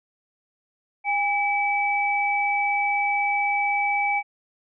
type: tone pair together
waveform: sine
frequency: 812.5 / 2298 Hz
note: G#5 / D7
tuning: -38 / -38 cents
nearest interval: octave + tritone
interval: 1800 cents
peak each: -23 dBFS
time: 1.04-4.23 s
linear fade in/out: 50 ms
effects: none